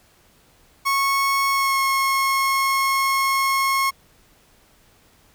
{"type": "tone with pitch glide", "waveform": "30% pulse", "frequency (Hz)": [1100, 1085.5], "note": ["C#6", "C#6"], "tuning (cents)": [-14, -37], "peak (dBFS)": -15, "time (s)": [0.85, 3.91], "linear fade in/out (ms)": 20, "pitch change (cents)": -23, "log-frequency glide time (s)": [1.5, 1.8], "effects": ["pink hiss -56 dBFS RMS until 5.34 s"]}